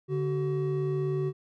triangle tone pair together, 144.5 / 377.4 Hz, D3 / F#4, -28 / +34 cents, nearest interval octave + perfect fourth, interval 1662 cents, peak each -27 dBFS, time 0.08-1.33 s, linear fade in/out 50 ms, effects none

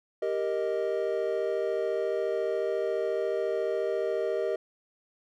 triangle chord, Eb major, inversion first, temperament equal, 392 / 466.2 / 622.3 Hz, G4 / Bb4 / Eb5, 0 / 0 / 0 cents, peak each -29 dBFS, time 0.22-4.56 s, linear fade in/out 5 ms, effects none

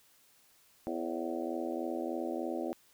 harmonic tone with a mistuned harmonic, 83.3 Hz, E2, 19 cents sharp, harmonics 3 / 4 / 5 / 6 / 7 / 8 / 9, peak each -40 / -37 / -43 / -43 / -42 / -44 / -44 dBFS, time 0.87-2.73 s, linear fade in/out 0 ms, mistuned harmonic 6, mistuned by +91 cents, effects white hiss -65 dBFS RMS until 2.93 s

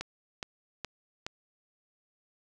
click train, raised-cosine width 0.2 ms, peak -18 dBFS, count 4, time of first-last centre 0.01-1.265 s, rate 2.39 Hz, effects none

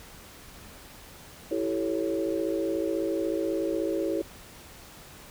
sine chord, A dominant seventh, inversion second, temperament equal with one note detuned, 329.6 / 385.9 / 440 / 554.4 Hz, E4 / G4 / A4 / C#5, 0 / -27 / 0 / 0 cents, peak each -29 / -32 / -33 / -32 dBFS, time 1.51-4.22 s, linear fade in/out 5 ms, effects pink hiss -48 dBFS RMS until 5.3 s

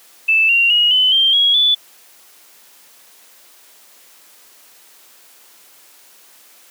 sine tone with pitch steps, 2637 / 2760 / 2889 / 3024 / 3165 / 3313 / 3468 Hz, E7 / F7 / F#7 / F#7 / G7 / G#7 / A7, 0 / -21 / -42 / +37 / +16 / -5 / -26 cents, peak -10 dBFS, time 0.28-1.75 s, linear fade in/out 10 ms, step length 210 ms, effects white hiss -47 dBFS RMS until 6.7 s + high-pass 300 Hz 12 dB/octave

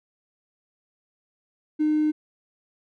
triangle tone with hard clipping, 305.3 Hz, D#4, 33 cents flat, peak -19 dBFS, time 1.79-2.12 s, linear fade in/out 20 ms, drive 3 dB, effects none

